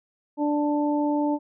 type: harmonic tone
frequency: 294.3 Hz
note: D4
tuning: 4 cents sharp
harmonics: 1 / 2 / 3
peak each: -22 / -29 / -29 dBFS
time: 0.37-1.39 s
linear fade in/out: 50 ms
effects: none